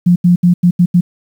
sine tone bursts at uneven times, 176.2 Hz, F3, 16 cents sharp, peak -5 dBFS, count 6, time 0.06-0.16 / 0.24-0.36 / 0.43-0.54 / 0.63-0.71 / 0.79-0.86 / 0.94-1.01 s, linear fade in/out 10 ms, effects 7-bit

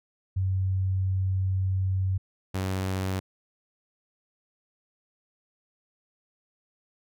sine / sawtooth tone pair in turn, 94.6 / 94.6 Hz, F#2 / F#2, +39 / +39 cents, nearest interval unison, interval 0 cents, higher neither, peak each -23 dBFS, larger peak neither, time 0.36-2.18 / 2.54-3.2 s, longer first, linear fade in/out 10 ms, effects none

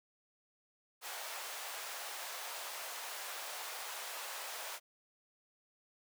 pink high-pass noise, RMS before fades -44 dBFS, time 1.01-4.8 s, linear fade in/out 50 ms, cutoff 610 Hz, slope 24 dB/octave, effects none

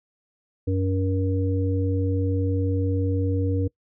harmonic tone, 94.6 Hz, F#2, 39 cents sharp, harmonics 1 / 3 / 5, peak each -22 / -27 / -29 dBFS, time 0.67-3.68 s, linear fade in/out 10 ms, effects noise-tail reverb RT60 0.1 s tail -23 dB re dry

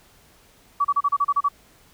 sine tone bursts, 1142 Hz, D6, 49 cents flat, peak -16 dBFS, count 9, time 0.8-1.487 s, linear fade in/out 10 ms, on 47 ms, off 33 ms, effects pink hiss -55 dBFS RMS until 1.93 s

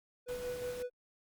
triangle tone with tremolo, 493.9 Hz, B4, in tune, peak -33 dBFS, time 0.26-0.9 s, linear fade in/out 50 ms, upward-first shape sine, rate 5.5 Hz, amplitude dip 50%
pink noise, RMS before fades -49 dBFS, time 0.28-0.83 s, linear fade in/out 10 ms
effects Opus 48 kbps

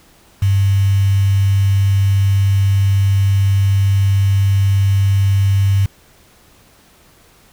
sine tone with quantisation, 98.3 Hz, G2, 5 cents sharp, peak -10 dBFS, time 0.42-5.86 s, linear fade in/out 5 ms, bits 5, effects pink hiss -49 dBFS RMS until 7.52 s

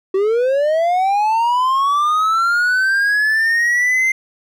triangle linear sweep, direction up, 373.8 to 2093 Hz, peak -11 dBFS, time 0.14-4.12 s, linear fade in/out 5 ms, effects none

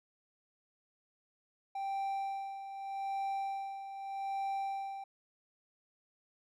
triangle tone with tremolo, 784 Hz, G5, in tune, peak -31 dBFS, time 1.75-5.04 s, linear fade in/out 5 ms, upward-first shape sine, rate 0.82 Hz, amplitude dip 65%, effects none

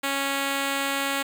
5% pulse tone, 276.3 Hz, C#4, 6 cents flat, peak -13 dBFS, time 0.03-1.23 s, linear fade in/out 10 ms, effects 9-bit

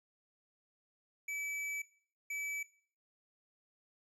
square tone bursts at uneven times, 2300 Hz, D7, 37 cents flat, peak -38 dBFS, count 2, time 1.28-1.82 / 2.3-2.63 s, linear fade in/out 5 ms, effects noise-tail reverb RT60 0.5 s tail -18 dB re dry + low-pass 11000 Hz 12 dB/octave

